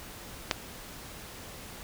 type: clicks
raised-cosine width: 0.2 ms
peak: -7 / -30 dBFS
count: 2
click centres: 0.512 / 0.515 s
effects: pink hiss -45 dBFS RMS until 1.83 s

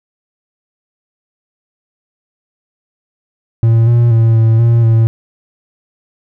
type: tone with pitch steps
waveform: triangle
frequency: 114.2 / 118.6 / 113.7 / 112.5 / 116.7 / 113.2 Hz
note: A#2 / A#2 / A#2 / A2 / A#2 / A2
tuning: -35 / +30 / -43 / +39 / +2 / +50 cents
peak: -4 dBFS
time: 3.63-5.07 s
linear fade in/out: 0 ms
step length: 240 ms
effects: none

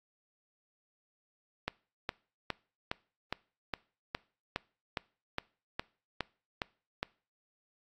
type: click train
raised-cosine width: 0.3 ms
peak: -16 dBFS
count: 14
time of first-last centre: 1.68-7.03 s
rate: 2.43 Hz
effects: noise-tail reverb RT60 0.4 s tail -23 dB re dry + AAC 64 kbps

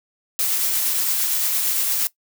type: noise with tremolo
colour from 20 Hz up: blue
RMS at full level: -20 dBFS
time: 0.39-2.07 s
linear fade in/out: 0 ms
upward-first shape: triangle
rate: 8.7 Hz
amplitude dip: 25%
effects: noise-tail reverb RT60 0.1 s tail -18 dB re dry

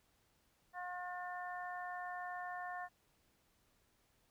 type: harmonic tone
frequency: 358.6 Hz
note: F4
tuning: 46 cents sharp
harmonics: 2 / 3 / 4 / 5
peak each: -44 / -49 / -53 / -48 dBFS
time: 0.73-2.89 s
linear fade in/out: 50 ms
effects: pink hiss -75 dBFS RMS until 4.3 s

